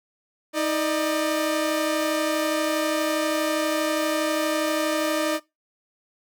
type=tone pair together; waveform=sawtooth; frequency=315.7 / 599 Hz; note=D#4 / D5; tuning=+25 / +34 cents; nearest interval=major seventh; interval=1109 cents; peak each=-21 dBFS; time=0.53-5.4 s; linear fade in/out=50 ms; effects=noise-tail reverb RT60 0.2 s tail -19 dB re dry